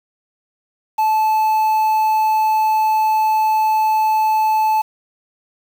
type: tone with quantisation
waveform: triangle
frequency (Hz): 870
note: A5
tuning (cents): -20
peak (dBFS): -11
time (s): 0.98-4.82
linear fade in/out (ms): 10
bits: 6
effects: none

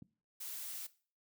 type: click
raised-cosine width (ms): 5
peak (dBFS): -32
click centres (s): 0.023
type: noise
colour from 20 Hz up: blue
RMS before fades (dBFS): -44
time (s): 0.4-0.87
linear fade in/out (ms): 10
effects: noise-tail reverb RT60 0.4 s tail -18 dB re dry + high-pass 200 Hz 12 dB/octave

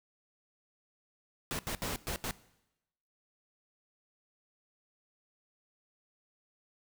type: noise bursts at uneven times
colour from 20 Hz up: pink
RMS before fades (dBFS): -36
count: 5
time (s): 1.51-1.59 / 1.67-1.75 / 1.82-1.96 / 2.07-2.16 / 2.24-2.31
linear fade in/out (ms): 0
effects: noise-tail reverb RT60 0.9 s tail -19 dB re dry

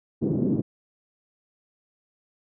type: band-pass noise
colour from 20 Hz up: white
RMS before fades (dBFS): -24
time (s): 0.21-0.62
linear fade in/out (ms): 20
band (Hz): 130 to 320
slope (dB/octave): 24
effects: none

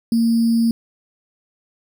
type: tone with sample-and-hold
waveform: sine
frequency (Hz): 230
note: A#3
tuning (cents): -23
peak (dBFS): -13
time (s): 0.12-0.71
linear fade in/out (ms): 2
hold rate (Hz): 4900
effects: none

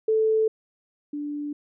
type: tone pair in turn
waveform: sine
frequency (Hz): 438.9 / 292.9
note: A4 / D4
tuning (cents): -4 / -5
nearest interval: perfect fifth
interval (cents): 701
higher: first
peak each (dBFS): -18 / -28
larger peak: first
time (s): 0.08-0.48 / 1.13-1.53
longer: neither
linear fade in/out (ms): 5
effects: none

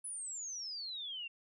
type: exponential sweep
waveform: sine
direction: down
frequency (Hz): 10320 to 2702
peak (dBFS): -40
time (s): 0.04-1.28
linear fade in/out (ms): 10
effects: none

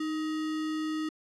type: tone with sample-and-hold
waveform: sine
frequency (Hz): 311.1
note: D#4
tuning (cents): 0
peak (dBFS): -29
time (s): 0-1.09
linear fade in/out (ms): 5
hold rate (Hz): 1575
effects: low-pass 6000 Hz 12 dB/octave

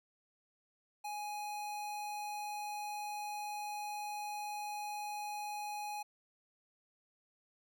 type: tone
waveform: square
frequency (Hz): 833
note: G#5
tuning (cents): +5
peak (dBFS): -40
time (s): 1.04-6.03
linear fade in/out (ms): 10
effects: 13-bit

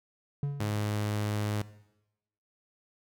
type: tone with exponential decay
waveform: triangle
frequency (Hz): 142.3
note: C#3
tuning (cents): +46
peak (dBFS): -24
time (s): 0.43-1.08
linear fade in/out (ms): 2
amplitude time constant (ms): 140
type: tone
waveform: sawtooth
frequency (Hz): 105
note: G#2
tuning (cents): +19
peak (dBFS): -25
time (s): 0.6-1.62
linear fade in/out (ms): 5
effects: noise-tail reverb RT60 0.9 s tail -18 dB re dry

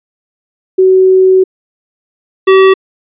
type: tone pair in turn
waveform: sine / square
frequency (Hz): 375.8 / 382.4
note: F#4 / G4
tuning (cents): +27 / -43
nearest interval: unison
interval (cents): 30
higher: second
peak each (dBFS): -3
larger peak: neither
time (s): 0.78-1.44 / 2.47-2.74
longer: first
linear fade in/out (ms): 10
effects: resampled to 8000 Hz

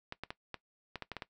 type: clicks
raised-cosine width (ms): 0.3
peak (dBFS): -23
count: 9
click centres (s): 0.124 / 0.236 / 0.305 / 0.543 / 0.957 / 1.023 / 1.117 / 1.167 / 1.222
effects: noise-tail reverb RT60 0.1 s tail -18 dB re dry

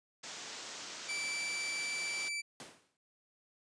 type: low-pass noise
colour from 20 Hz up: white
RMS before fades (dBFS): -46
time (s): 0.23-2.29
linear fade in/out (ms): 10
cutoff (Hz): 7400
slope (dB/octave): 48
type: tone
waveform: sawtooth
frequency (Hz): 2324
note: D7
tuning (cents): -19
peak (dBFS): -32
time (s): 1.08-2.42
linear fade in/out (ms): 20
type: noise with exponential decay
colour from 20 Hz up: pink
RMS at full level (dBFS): -44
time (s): 2.6-2.97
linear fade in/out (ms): 1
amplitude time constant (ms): 80
effects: high-pass 200 Hz 12 dB/octave + resampled to 22050 Hz

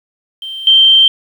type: tone with level steps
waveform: sine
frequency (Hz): 3136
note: G7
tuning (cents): 0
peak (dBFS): -22 / -4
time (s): 0.42-1.08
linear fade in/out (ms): 2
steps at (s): 0.67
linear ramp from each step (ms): 2
effects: 7-bit

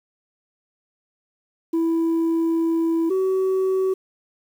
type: tone pair in turn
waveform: sine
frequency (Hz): 329.6 / 378.6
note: E4 / F#4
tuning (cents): 0 / +40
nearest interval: major second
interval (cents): 240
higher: second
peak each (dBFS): -15 / -15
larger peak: neither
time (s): 1.73-3.1 / 3.1-3.94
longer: first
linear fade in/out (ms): 10
effects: tanh soft clip ceiling -17 dBFS + 8-bit

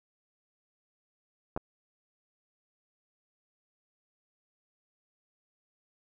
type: clicks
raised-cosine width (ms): 1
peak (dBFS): -20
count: 2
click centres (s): 1.564 / 1.575
effects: none

